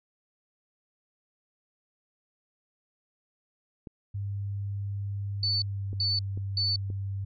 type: clicks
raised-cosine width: 3 ms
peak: -28 dBFS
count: 4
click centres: 3.872 / 5.931 / 6.375 / 6.902 s
type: tone with pitch glide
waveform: sine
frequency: 100 to 98.17 Hz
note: G2 to G2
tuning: +35 to +3 cents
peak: -30 dBFS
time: 4.14-7.25 s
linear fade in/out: 10 ms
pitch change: -32 cents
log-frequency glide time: 5.62-5.9 s
type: tone bursts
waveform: sine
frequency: 4493 Hz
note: C#8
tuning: 23 cents sharp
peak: -25 dBFS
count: 3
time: 5.43-6.76 s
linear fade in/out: 2 ms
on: 190 ms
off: 380 ms
effects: none